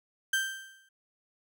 35% pulse tone with exponential decay, 1568 Hz, G6, in tune, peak -22 dBFS, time 0.33-0.89 s, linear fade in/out 5 ms, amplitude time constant 120 ms, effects none

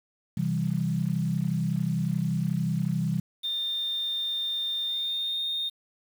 sine chord, C major, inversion none, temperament equal, 130.81 / 164.81 / 196 Hz, C3 / E3 / G3, 0 / 0 / 0 cents, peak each -30 / -27 / -30 dBFS, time 0.37-3.2 s, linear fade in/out 5 ms
sine tone with pitch glide, 3624 to 3668 Hz, A#7 to A#7, -50 to -29 cents, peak -27 dBFS, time 3.43-5.7 s, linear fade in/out 20 ms, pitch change +21 cents, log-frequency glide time 4.85-5.42 s
effects 8-bit

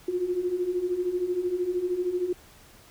sine beating tone pair, 349.2 / 362.2 Hz, F4 / F#4, 0 / -37 cents, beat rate 13 Hz, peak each -31 / -26 dBFS, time 0.08-2.33 s, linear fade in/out 5 ms, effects pink hiss -53 dBFS RMS until 2.9 s

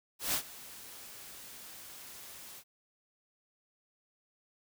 white noise with ADSR envelope, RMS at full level -30 dBFS, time 0.19-2.64 s, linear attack 150 ms, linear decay 80 ms, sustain -19 dB, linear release 62 ms, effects none

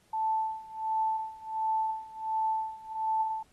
sine tone with tremolo, 880 Hz, A5, in tune, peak -25 dBFS, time 0.13-3.43 s, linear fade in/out 5 ms, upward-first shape sine, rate 1.4 Hz, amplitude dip 90%, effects pink hiss -66 dBFS RMS until 3.52 s + AAC 32 kbps

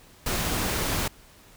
pink noise, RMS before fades -27 dBFS, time 0.26-1.08 s, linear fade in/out 5 ms, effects pink hiss -53 dBFS RMS until 1.56 s

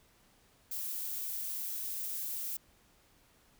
violet noise, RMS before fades -38 dBFS, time 0.71-2.57 s, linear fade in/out 5 ms, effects pink hiss -66 dBFS RMS until 3.59 s

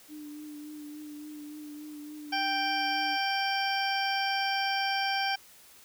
sine tone with vibrato, 299.1 Hz, D4, 32 cents sharp, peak -40 dBFS, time 0.08-3.18 s, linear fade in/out 50 ms, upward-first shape triangle, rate 3.5 Hz, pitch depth 28 cents each way
harmonic tone, 784 Hz, G5, in tune, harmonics 1 / 2 / 3 / 4 / 6 / 7, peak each -30 / -33 / -35 / -36 / -38 / -38 dBFS, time 2.32-5.36 s, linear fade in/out 10 ms
effects white hiss -55 dBFS RMS until 5.84 s

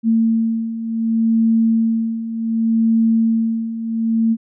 sine beating tone pair, 225.4 / 226.07 Hz, A3 / A3, +42 / +47 cents, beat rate 0.67 Hz, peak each -20 / -15 dBFS, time 0.03-4.37 s, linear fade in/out 50 ms, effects none

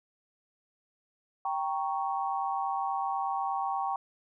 sine chord, G diminished, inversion none, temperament equal, 784 / 932.3 / 1108.7 Hz, G5 / Bb5 / Db6, 0 / 0 / 0 cents, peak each -31 / -35 / -34 dBFS, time 1.45-3.96 s, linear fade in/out 2 ms, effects none

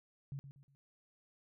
sine tone with echo, 138.59 Hz, C#3, in tune, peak -40 dBFS, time 0.32-0.39 s, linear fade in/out 0 ms, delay 120 ms, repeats 3, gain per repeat -9 dB, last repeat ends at 0.75 s, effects none

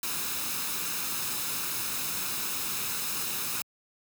white noise with comb filter, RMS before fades -32 dBFS, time 0.03-3.62 s, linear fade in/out 2 ms, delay 0.77 ms, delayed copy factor +0.5, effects high-pass 100 Hz 12 dB/octave

